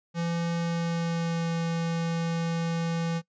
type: tone with pitch glide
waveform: square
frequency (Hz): 169.1 to 166.77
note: E3 to E3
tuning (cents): +44 to +20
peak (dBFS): -27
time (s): 0.14-3.22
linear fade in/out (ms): 50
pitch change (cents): -24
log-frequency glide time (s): 0.58-1.51
effects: noise-tail reverb RT60 0.1 s tail -21 dB re dry + resampled to 16000 Hz